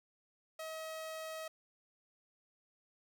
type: tone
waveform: sawtooth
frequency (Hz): 637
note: D#5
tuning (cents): +41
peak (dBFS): -38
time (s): 0.59-1.48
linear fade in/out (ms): 5
effects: none